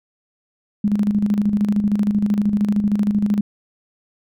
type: tone with tremolo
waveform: sine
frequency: 206.5 Hz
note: G#3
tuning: 10 cents flat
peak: -13 dBFS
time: 0.84-3.41 s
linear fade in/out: 5 ms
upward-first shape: square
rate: 13 Hz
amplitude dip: 55%
effects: none